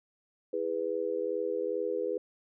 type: chord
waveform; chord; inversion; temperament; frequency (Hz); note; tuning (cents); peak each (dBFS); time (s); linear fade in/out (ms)
sine; E major; none; just; 329.6 / 412 / 494.4; E4 / G#4 / B4; 0 / -14 / +2; -38 / -33 / -32; 0.53-2.18; 5
effects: none